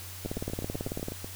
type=two click trains; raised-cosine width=2 ms; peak=-24 / -19 dBFS; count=9 / 16; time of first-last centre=0.25-1.245 / 0.26-1.084 s; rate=8.04 / 18.2 Hz; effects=added 92 Hz sine -44 dBFS peak until 1.35 s + white hiss -44 dBFS RMS until 1.35 s

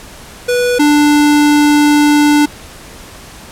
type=tone pair in turn; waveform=square; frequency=490 / 294.8 Hz; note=B4 / D4; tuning=-14 / +7 cents; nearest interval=major sixth; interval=879 cents; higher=first; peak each=-11 / -7 dBFS; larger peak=second; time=0.48-0.79 / 0.79-2.46 s; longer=second; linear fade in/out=10 ms; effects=pink hiss -34 dBFS RMS until 3.51 s + low-pass 12000 Hz 12 dB/octave

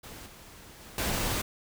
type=noise with level steps; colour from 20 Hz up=pink; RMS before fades=-45 / -50 / -48 / -30 dBFS; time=0.03-1.42 s; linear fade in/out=10 ms; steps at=0.26 / 0.8 / 0.98 s; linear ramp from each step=2 ms; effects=none

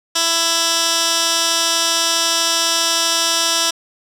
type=tone with band-pass filter; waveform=15% pulse; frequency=332.3 Hz; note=E4; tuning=14 cents sharp; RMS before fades=-17 dBFS; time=0.15-3.71 s; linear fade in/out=10 ms; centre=5400 Hz; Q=1.3; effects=none

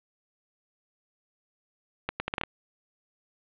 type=accelerating click train; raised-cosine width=0.3 ms; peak=-12 dBFS; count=7; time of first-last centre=2.09-2.436 s; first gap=110 ms; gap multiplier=0.73; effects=resampled to 8000 Hz + 7-bit

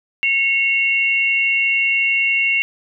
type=tone pair together; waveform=sine; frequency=2188 / 2757 Hz; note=C#7 / F7; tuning=-23 / -23 cents; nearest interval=major third; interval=400 cents; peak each=-17 dBFS; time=0.23-2.62 s; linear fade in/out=0 ms; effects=none

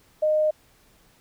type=tone; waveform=sine; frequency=615 Hz; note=D#5; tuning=20 cents flat; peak=-18 dBFS; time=0.22-0.51 s; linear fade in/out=10 ms; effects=pink hiss -59 dBFS RMS until 1.2 s

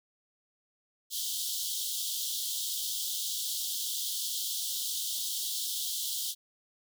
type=high-pass noise; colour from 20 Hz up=pink; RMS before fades=-34 dBFS; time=1.1-6.35 s; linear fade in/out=50 ms; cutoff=3100 Hz; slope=96 dB/octave; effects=none

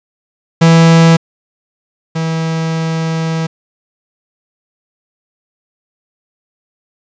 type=tone pair in turn; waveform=45% pulse; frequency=164.81 / 162.17 Hz; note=E3 / E3; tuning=0 / -28 cents; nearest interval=unison; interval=28 cents; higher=first; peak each=-4 / -14 dBFS; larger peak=first; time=0.61-1.17 / 2.15-3.47 s; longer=second; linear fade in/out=10 ms; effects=resampled to 16000 Hz + 7-bit

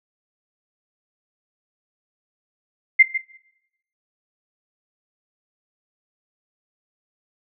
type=tone with echo; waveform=sine; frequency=2093 Hz; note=C7; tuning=in tune; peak=-7 dBFS; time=2.99-3.03 s; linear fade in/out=10 ms; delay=150 ms; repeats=1; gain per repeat=-11 dB; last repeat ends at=3.18 s; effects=noise-tail reverb RT60 0.8 s tail -17 dB re dry

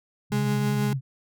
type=tone with vibrato; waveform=sine; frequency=134.9 Hz; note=C#3; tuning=47 cents flat; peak=-24 dBFS; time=0.3-1.01 s; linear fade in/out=50 ms; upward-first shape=sine; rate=9.8 Hz; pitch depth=75 cents each way
type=tone with tremolo; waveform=35% pulse; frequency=207.7 Hz; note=G#3; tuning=in tune; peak=-22 dBFS; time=0.32-0.93 s; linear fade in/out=0 ms; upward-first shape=triangle; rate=6.3 Hz; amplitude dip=30%
effects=none

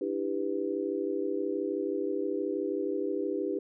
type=chord; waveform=sine; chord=E minor seventh; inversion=third; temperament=just; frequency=296.7 / 329.6 / 395.6 / 494.4 Hz; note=D4 / E4 / G4 / B4; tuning=+18 / 0 / +16 / +2 cents; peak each=-35 / -35 / -32 / -36 dBFS; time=0.01-3.59 s; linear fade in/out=5 ms; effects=none

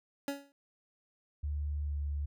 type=tone with exponential decay; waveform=25% pulse; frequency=280.6 Hz; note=C#4; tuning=21 cents sharp; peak=-27 dBFS; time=0.28-0.52 s; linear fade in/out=1 ms; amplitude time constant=52 ms
type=tone with pitch glide; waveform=sine; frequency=73.42 to 72.37 Hz; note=D2 to D2; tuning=0 to -25 cents; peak=-32 dBFS; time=1.43-2.26 s; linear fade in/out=10 ms; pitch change=-25 cents; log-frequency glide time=1.84-1.95 s
effects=none

